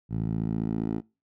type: tone with band-pass filter sweep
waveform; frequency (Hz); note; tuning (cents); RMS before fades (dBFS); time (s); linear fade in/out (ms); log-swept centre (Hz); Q
10% pulse; 55; A1; 0; -29; 0.09-1.02; 50; 130 to 300; 1.4
effects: noise-tail reverb RT60 0.3 s tail -25 dB re dry